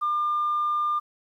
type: tone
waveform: sine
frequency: 1200 Hz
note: D6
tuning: 37 cents sharp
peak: -21 dBFS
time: 0.01-1 s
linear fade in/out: 20 ms
effects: tanh soft clip ceiling -18 dBFS + 10-bit